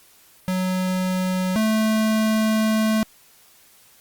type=tone pair in turn; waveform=square; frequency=185 / 218.3 Hz; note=F#3 / A3; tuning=0 / -13 cents; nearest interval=minor third; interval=287 cents; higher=second; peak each=-21 / -18 dBFS; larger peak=second; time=0.48-1.56 / 1.56-3.03 s; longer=second; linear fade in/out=0 ms; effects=white hiss -53 dBFS RMS until 4 s + Opus 48 kbps